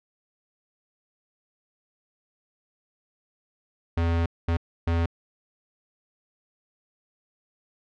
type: tone bursts at uneven times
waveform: square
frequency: 84 Hz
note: E2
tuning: 33 cents sharp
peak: -22 dBFS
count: 3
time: 3.97-4.26 / 4.48-4.57 / 4.87-5.06 s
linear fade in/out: 5 ms
effects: low-pass 3000 Hz 12 dB/octave